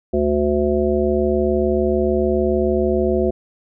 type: harmonic tone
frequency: 73.42 Hz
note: D2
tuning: in tune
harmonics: 1 / 3 / 5 / 7 / 9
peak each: -24 / -22 / -18 / -23 / -24 dBFS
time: 0.13-3.31 s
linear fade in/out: 10 ms
effects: none